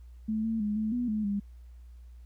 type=tone with pitch steps; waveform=sine; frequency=217.8 / 224.8 / 208.9 / 216.8 / 244 / 214 / 201.9 Hz; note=A3 / A3 / G#3 / A3 / B3 / A3 / G#3; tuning=-17 / +37 / +10 / -25 / -21 / -48 / -49 cents; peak=-27 dBFS; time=0.28-1.4 s; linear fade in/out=10 ms; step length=160 ms; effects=added 60 Hz sine -46 dBFS peak until 2.25 s + pink hiss -72 dBFS RMS until 2.25 s